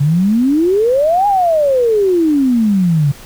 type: exponential two-way sweep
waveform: sine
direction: up then down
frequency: 137.1 to 832 to 137.1 Hz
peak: -9 dBFS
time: 0-3.12 s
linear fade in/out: 10 ms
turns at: 1.27 s
effects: pink hiss -37 dBFS RMS until 3.25 s